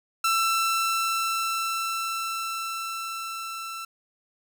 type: tone with level ramp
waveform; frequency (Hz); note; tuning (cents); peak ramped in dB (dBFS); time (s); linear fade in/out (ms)
sawtooth; 1337; E6; +24; -17 to -30; 0.24-3.85; 5
effects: none